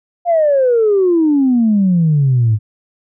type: exponential sweep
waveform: sine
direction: down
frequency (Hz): 710 to 103.83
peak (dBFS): -8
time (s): 0.25-2.59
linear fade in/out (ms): 50
effects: tanh soft clip ceiling -5 dBFS